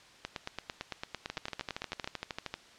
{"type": "two click trains", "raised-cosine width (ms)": 0.2, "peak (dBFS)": [-18, -18], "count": [17, 17], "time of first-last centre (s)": [[0.25, 2.044], [1.3, 2.54]], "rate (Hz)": [8.92, 12.9], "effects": ["white hiss -56 dBFS RMS until 2.78 s", "low-pass 5000 Hz 12 dB/octave"]}